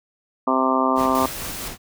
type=harmonic tone; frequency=131 Hz; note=C3; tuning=2 cents sharp; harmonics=2 / 3 / 4 / 5 / 6 / 7 / 8 / 9; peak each=-22 / -28 / -28 / -25 / -29 / -25 / -24 / -23 dBFS; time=0.47-1.26 s; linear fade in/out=5 ms
type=noise with tremolo; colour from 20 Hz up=pink; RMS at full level=-32 dBFS; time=0.95-1.78 s; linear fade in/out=50 ms; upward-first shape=sine; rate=4.5 Hz; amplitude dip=45%
type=noise; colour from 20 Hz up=white; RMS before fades=-33 dBFS; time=1.15-1.68 s; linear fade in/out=0 ms
effects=none